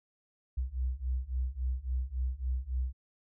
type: beating tone pair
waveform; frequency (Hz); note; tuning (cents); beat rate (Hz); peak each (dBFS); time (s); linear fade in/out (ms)
sine; 61.74 / 65.34; B1 / C2; 0 / -2; 3.6; -34 / -33; 0.57-2.93; 10
effects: none